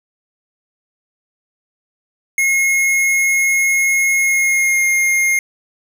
square tone with pitch glide, 2161 to 2132 Hz, C#7 to C7, -45 to +32 cents, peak -13 dBFS, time 2.38-5.39 s, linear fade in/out 2 ms, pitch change -23 cents, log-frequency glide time 4.2-4.85 s, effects none

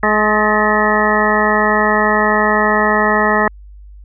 harmonic tone with a mistuned harmonic, 211.8 Hz, G#3, 34 cents sharp, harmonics 1 / 2 / 3 / 4 / 5 / 6 / 8 / 9, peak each -19 / -19 / -19 / -19 / -19 / -19 / -19 / -19 dBFS, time 0.03-3.48 s, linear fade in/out 2 ms, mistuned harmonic 8, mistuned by +51 cents, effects added 50 Hz sine -34 dBFS peak until 4.04 s

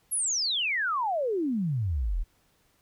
sine exponential sweep, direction down, 11590 to 34.65 Hz, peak -25 dBFS, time 0.11-2.24 s, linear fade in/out 20 ms, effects pink hiss -67 dBFS RMS until 2.81 s

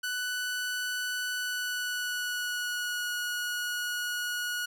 sawtooth tone with pitch glide, 1489 to 1455 Hz, F#6 to F#6, +11 to -29 cents, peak -27 dBFS, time 0.03-4.66 s, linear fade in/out 10 ms, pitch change -40 cents, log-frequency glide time 1.35-3.11 s, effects none

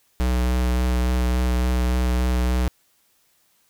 square tone with vibrato, 62 Hz, B1, 7 cents sharp, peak -19 dBFS, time 0.2-2.68 s, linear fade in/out 0 ms, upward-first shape sine, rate 3.5 Hz, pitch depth 16 cents each way, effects white hiss -63 dBFS RMS until 3.69 s

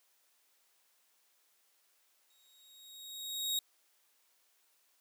sawtooth tone with exponential growth, 3774 Hz, A#7, 21 cents sharp, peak -27 dBFS, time 2.3-3.59 s, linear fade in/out 2 ms, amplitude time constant 280 ms, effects white hiss -72 dBFS RMS until 5 s + high-pass 400 Hz 12 dB/octave

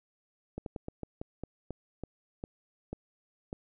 slowing click train, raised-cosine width 2 ms, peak -24 dBFS, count 12, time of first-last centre 0.58-3.529 s, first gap 82 ms, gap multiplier 1.22, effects none

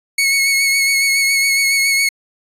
sawtooth tone with vibrato, 2200 Hz, C#7, 14 cents flat, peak -9 dBFS, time 0.18-2.09 s, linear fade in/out 5 ms, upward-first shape sine, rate 7.2 Hz, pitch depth 25 cents each way, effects resampled to 32000 Hz

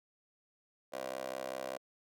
15% pulse tone with high-pass filter, 65.1 Hz, C2, 8 cents flat, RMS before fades -41 dBFS, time 0.92-1.78 s, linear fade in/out 20 ms, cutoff 520 Hz, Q 3.5, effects none

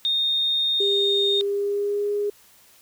sine tone, 3678 Hz, A#7, 24 cents flat, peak -19 dBFS, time 0.05-1.41 s, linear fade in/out 0 ms
sine tone with pitch glide, 399.6 to 411.3 Hz, G4 to G#4, +33 to -17 cents, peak -21 dBFS, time 0.8-2.3 s, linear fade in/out 5 ms, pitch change +50 cents, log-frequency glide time 1.3-2.11 s
effects tanh soft clip ceiling -10 dBFS + white hiss -54 dBFS RMS until 2.81 s

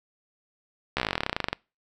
slowing click train, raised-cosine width 0.3 ms, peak -9 dBFS, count 22, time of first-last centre 0.97-1.53 s, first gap 14 ms, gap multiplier 1.06, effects noise-tail reverb RT60 0.3 s tail -26 dB re dry

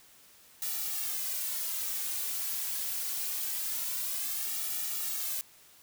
blue noise with flanger, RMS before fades -34 dBFS, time 0.62-5.41 s, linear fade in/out 0 ms, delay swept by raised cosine 1.9 to 3.3 ms, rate 0.24 Hz, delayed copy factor -1, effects white hiss -58 dBFS RMS until 5.82 s

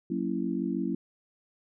sine chord, F# dominant seventh, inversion none, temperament just, 185 / 231.2 / 277.5 / 333 Hz, F#3 / A#3 / C#4 / E4, 0 / -14 / +2 / +18 cents, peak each -33 dBFS, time 0.1-0.95 s, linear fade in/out 5 ms, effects none

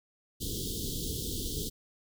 pink band-stop noise, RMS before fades -35 dBFS, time 0.4-1.7 s, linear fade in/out 20 ms, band 480 to 3100 Hz, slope 96 dB/octave, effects none

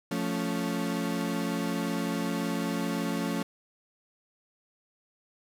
35% pulse chord, F augmented, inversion none, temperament equal with one note detuned, 174.61 / 220 / 278.1 Hz, F3 / A3 / C#4, 0 / 0 / +6 cents, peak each -31 dBFS, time 0.11-3.43 s, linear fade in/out 5 ms, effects resampled to 32000 Hz + 9-bit

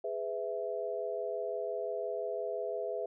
sine chord, E major, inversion first, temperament equal with one note detuned, 415.3 / 501.1 / 659.3 Hz, G#4 / B4 / E5, 0 / +25 / 0 cents, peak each -38 / -38 / -37 dBFS, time 0.04-3.06 s, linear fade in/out 5 ms, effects none

